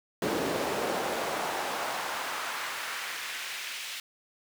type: noise with high-pass filter sweep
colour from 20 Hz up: brown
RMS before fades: -33 dBFS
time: 0.22-4 s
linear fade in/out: 2 ms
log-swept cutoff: 340 to 2800 Hz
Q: 1.2
effects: none